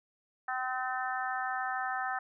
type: harmonic tone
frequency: 256.2 Hz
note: C4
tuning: 36 cents flat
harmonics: 3 / 4 / 5 / 6 / 7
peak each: -35 / -43 / -37 / -39 / -39 dBFS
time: 0.48-2.19 s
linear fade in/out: 5 ms
effects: none